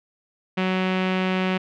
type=tone with low-pass filter; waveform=sawtooth; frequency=186.3 Hz; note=F#3; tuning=12 cents sharp; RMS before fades=-23 dBFS; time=0.57-1.58 s; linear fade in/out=10 ms; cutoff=2700 Hz; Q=2.3; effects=none